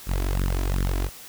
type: tone with flanger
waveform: sawtooth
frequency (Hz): 46.25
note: F#1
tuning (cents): 0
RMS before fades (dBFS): -24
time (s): 0.06-1.1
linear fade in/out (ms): 50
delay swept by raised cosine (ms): 0.56 to 3.06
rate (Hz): 2.7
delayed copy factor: +0.95
effects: white hiss -43 dBFS RMS until 1.28 s